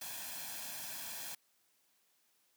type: noise with comb filter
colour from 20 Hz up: white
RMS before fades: -44 dBFS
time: 0.01-1.35 s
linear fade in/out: 5 ms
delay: 1.2 ms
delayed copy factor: +0.65
effects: white hiss -74 dBFS RMS until 2.56 s + high-pass 150 Hz 12 dB/octave